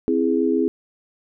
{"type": "chord", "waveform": "sine", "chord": "C augmented", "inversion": "none", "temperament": "equal", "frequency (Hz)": [261.6, 329.6, 415.3], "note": ["C4", "E4", "G#4"], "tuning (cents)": [0, 0, 0], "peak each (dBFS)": -21, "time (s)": [0.08, 0.68], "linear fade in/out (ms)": 0, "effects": []}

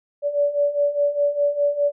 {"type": "beating tone pair", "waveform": "sine", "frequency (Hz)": [574, 578.9], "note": ["D5", "D5"], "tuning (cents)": [-40, -25], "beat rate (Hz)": 4.9, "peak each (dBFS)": [-23, -19], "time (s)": [0.22, 1.92], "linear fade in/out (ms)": 50, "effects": []}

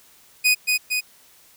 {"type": "tone with echo", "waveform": "sawtooth", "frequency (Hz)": 2489, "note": "D#7", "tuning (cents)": 0, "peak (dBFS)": -11, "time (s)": [0.44, 0.55], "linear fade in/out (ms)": 20, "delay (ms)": 230, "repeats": 2, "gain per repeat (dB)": -3, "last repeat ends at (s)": 1.01, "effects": ["white hiss -53 dBFS RMS until 1.56 s"]}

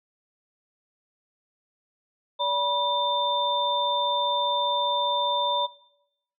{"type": "tone cluster", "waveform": "sine", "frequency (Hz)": [575, 975, 3580], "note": ["D5", "B5", "A7"], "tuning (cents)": [-37, -23, 29], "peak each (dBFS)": [-29, -26, -28], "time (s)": [2.39, 5.67], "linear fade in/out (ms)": 20, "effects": ["noise-tail reverb RT60 0.8 s tail -18 dB re dry"]}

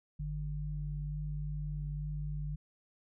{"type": "tone pair together", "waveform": "sine", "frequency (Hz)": [50.52, 149.4], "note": ["G#1", "D3"], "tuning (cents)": [-47, 30], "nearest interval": "octave + perfect fifth", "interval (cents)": 1877, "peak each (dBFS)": [-38, -37], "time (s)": [0.19, 2.56], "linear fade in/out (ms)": 10, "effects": []}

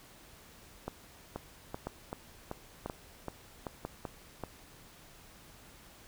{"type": "two click trains", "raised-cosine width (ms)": 1, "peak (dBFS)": [-23, -22], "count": [9, 4], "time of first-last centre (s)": [[1.36, 4.437], [0.88, 3.85]], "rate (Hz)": [2.6, 1.01], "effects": ["pink hiss -56 dBFS RMS until 6.07 s"]}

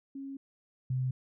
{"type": "tone pair in turn", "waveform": "sine", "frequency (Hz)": [273.4, 128.77], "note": ["C#4", "C3"], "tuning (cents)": [-24, -27], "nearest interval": "octave + minor second", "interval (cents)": 1303, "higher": "first", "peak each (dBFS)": [-38, -28], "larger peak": "second", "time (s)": [[0.15, 0.37], [0.9, 1.11]], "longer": "first", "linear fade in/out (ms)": 5, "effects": []}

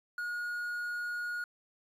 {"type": "tone with quantisation", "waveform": "triangle", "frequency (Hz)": 1441, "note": "F#6", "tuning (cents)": -46, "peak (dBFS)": -32, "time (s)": [0.18, 1.44], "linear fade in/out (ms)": 2, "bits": 10, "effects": ["resampled to 32000 Hz"]}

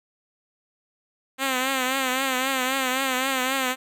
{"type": "tone with vibrato", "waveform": "5% pulse", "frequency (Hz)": 261.8, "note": "C4", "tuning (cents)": 1, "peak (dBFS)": -11, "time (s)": [1.38, 3.76], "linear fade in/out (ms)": 50, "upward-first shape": "triangle", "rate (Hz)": 3.8, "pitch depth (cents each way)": 78, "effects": []}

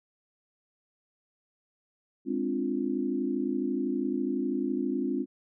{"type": "chord", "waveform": "sine", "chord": "D half-diminished seventh", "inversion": "second", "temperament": "equal", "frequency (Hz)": [207.7, 261.6, 293.7, 349.2], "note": ["Ab3", "C4", "D4", "F4"], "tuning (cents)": [0, 0, 0, 0], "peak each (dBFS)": [-35, -30, -33, -33], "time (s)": [2.25, 5.26], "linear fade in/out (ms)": 50, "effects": []}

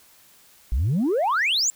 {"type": "exponential sweep", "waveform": "sine", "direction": "up", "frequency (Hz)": [51.91, 7660], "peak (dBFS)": -17, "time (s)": [0.72, 1.7], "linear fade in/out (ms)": 0, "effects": ["tanh soft clip ceiling -17 dBFS", "white hiss -54 dBFS RMS until 1.75 s"]}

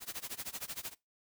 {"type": "noise with tremolo", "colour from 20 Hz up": "white", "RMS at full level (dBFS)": -39, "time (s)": [0, 0.95], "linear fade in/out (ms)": 50, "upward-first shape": "sine", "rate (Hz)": 13, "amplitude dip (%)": 95, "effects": ["noise-tail reverb RT60 0.2 s tail -21 dB re dry"]}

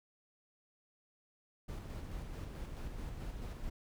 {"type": "noise with tremolo", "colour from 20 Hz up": "brown", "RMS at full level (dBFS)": -42, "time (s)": [1.68, 3.7], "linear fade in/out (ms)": 10, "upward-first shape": "square", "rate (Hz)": 4.6, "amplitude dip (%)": 30, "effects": []}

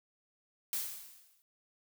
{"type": "noise with exponential decay", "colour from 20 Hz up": "blue", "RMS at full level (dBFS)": -33, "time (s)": [0.73, 1.42], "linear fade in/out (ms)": 0, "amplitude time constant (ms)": 150, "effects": []}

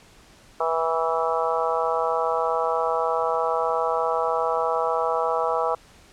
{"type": "harmonic tone with a mistuned harmonic", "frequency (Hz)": 163.2, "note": "E3", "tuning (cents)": -17, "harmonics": [3, 4, 5, 6, 7, 8], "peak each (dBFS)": [-26, -27, -28, -29, -29, -30], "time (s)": [0.6, 5.75], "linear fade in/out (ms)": 5, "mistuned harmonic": 8, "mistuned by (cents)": 16, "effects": ["pink hiss -52 dBFS RMS until 6.12 s", "low-pass 9000 Hz 12 dB/octave"]}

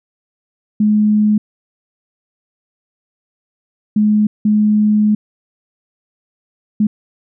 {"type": "tone bursts at uneven times", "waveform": "sine", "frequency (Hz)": 211.4, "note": "G#3", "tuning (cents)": 31, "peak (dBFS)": -9, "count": 4, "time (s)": [[0.8, 1.38], [3.96, 4.27], [4.45, 5.15], [6.8, 6.87]], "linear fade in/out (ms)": 5, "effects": []}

